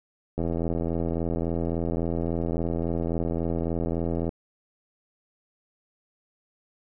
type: click train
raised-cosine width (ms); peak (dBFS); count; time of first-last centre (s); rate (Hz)
2; -15; 328; 0.38-4.291; 83.6
effects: none